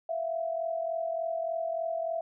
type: tone pair together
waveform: sine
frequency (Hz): 659.3 / 702.7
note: E5 / F5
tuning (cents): 0 / +10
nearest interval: minor second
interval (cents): 110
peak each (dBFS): -30 / -36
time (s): 0.09-2.21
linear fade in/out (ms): 5
effects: none